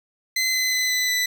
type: tone with pitch steps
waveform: 20% pulse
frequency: 2047 / 2033 / 2019 / 2005 / 1991 Hz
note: C7 / B6 / B6 / B6 / B6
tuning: -38 / +50 / +38 / +26 / +14 cents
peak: -15 dBFS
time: 0.36-1.26 s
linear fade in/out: 5 ms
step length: 180 ms
effects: none